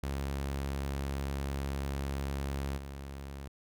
sawtooth tone with level steps, 69 Hz, C#2, 7 cents flat, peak -29 / -37 dBFS, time 0.03-3.48 s, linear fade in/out 5 ms, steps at 2.77 s, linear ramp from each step 10 ms, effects none

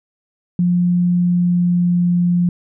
sine tone with pitch glide, 176.7 to 175.58 Hz, F3 to F3, +21 to +10 cents, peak -12 dBFS, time 0.59-2.49 s, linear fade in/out 2 ms, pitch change -11 cents, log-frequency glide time 1.09-2.11 s, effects none

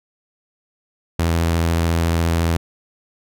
sawtooth tone with vibrato, 83.4 Hz, E2, 21 cents sharp, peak -12 dBFS, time 1.19-2.57 s, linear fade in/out 5 ms, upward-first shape sine, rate 14 Hz, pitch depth 18 cents each way, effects none

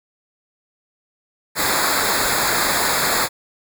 pink noise with comb filter, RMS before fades -19 dBFS, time 1.55-3.29 s, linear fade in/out 50 ms, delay 0.34 ms, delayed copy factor -0.9, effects none

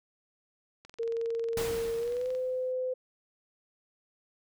click train, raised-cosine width 0.2 ms, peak -32 dBFS, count 34, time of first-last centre 0.85-2.35 s, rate 22 Hz
sine tone with pitch glide, 460.2 to 510.6 Hz, A#4 to C5, -22 to -42 cents, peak -29 dBFS, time 0.99-2.94 s, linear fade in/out 10 ms, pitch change +180 cents, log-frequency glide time 1.97-2.29 s
pink noise with exponential decay, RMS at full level -34 dBFS, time 1.57-2.72 s, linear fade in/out 2 ms, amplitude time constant 250 ms
effects none

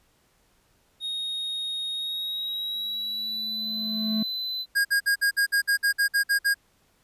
triangle tone with pitch glide, 3733 to 4024 Hz, A#7 to B7, +2 to +32 cents, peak -27 dBFS, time 1-4.66 s, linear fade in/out 50 ms, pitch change +130 cents, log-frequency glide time 1.92-3.73 s
triangle tone with exponential growth, 218.5 Hz, A3, 12 cents flat, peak -20 dBFS, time 2.75-4.23 s, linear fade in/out 5 ms, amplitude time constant 320 ms
square tone bursts, 1628 Hz, G#6, 35 cents flat, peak -20 dBFS, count 12, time 4.75-6.544 s, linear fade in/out 20 ms, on 100 ms, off 54 ms
effects pink hiss -65 dBFS RMS until 7.03 s + resampled to 32000 Hz

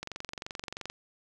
click train, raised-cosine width 0.2 ms, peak -20 dBFS, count 21, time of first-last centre 0.03-0.9 s, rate 23 Hz, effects none

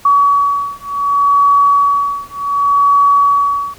sine beating tone pair, 1133 / 1133.67 Hz, C#6 / C#6, +37 / +39 cents, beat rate 0.67 Hz, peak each -12 dBFS, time 0.05-3.74 s, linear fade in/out 5 ms, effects pink hiss -41 dBFS RMS until 3.78 s

